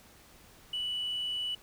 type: tone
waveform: sine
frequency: 2960 Hz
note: F#7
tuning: in tune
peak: -30 dBFS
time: 0.73-1.55 s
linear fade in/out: 5 ms
effects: tanh soft clip ceiling -28 dBFS + pink hiss -57 dBFS RMS until 1.62 s